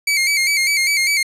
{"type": "tone with vibrato", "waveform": "sawtooth", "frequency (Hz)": 2209, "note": "C#7", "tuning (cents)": -7, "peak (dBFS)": -11, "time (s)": [0.07, 1.23], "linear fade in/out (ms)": 5, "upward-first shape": "square", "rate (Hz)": 5, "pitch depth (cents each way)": 62, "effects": ["low-pass 12000 Hz 12 dB/octave"]}